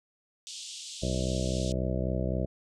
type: band-pass noise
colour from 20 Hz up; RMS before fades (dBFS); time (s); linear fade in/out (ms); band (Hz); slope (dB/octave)
pink; -42; 0.47-1.72; 0; 3000 to 8500; 48
type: harmonic tone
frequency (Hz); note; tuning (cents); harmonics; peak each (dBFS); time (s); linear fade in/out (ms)
63.8; C2; -43; 1 / 2 / 3 / 4 / 5 / 6 / 7 / 8 / 9 / 10; -32 / -33 / -34 / -42 / -39 / -40 / -47 / -39 / -38 / -39; 1.02-2.46; 10
effects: none